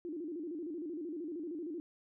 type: tone with vibrato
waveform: sine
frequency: 323.4 Hz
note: E4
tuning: 33 cents flat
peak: -38 dBFS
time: 0.05-1.8 s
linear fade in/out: 0 ms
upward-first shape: square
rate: 13 Hz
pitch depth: 130 cents each way
effects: none